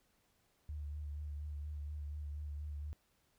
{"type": "tone with vibrato", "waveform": "sine", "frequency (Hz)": 74, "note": "D2", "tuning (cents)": 14, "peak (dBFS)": -40, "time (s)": [0.69, 2.93], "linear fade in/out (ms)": 0, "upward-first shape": "sine", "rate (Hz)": 4.2, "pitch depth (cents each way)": 31, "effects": ["pink hiss -75 dBFS RMS until 3.38 s"]}